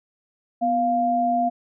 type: tone pair together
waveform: sine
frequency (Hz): 246.8 / 698.5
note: B3 / F5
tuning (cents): -1 / 0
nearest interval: octave + tritone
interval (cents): 1801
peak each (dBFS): -25 / -19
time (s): 0.61-1.5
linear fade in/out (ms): 20
effects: none